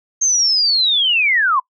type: linear sweep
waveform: sine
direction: down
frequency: 6420 to 987.8 Hz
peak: -12 dBFS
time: 0.21-1.6 s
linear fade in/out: 10 ms
effects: noise-tail reverb RT60 0.1 s tail -23 dB re dry